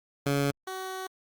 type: tone pair in turn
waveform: 15% pulse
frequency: 141.1 / 376.7 Hz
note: C#3 / F#4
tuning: +31 / +31 cents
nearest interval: octave + perfect fourth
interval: 1700 cents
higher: second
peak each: -18 / -28 dBFS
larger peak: first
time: 0.26-0.51 / 0.67-1.07 s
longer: second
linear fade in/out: 5 ms
effects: Opus 48 kbps